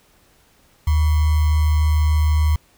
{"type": "tone with sample-and-hold", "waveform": "sine", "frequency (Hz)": 76.8, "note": "D#2", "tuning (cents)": -22, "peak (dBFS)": -13, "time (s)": [0.87, 2.56], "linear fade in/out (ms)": 5, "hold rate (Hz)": 1050, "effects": ["pink hiss -56 dBFS RMS until 2.77 s"]}